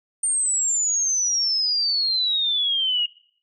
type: exponential sweep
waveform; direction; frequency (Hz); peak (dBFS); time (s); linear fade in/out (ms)
sine; down; 8870 to 2850; -19; 0.23-3.06; 5
effects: noise-tail reverb RT60 0.6 s tail -22 dB re dry